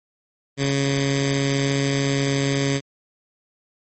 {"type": "tone with notch filter", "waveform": "10% pulse", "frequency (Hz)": 138.4, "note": "C#3", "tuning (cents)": -2, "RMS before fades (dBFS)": -21, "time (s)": [0.57, 2.81], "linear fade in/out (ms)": 50, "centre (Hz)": 820, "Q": 0.62, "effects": ["MP3 32 kbps"]}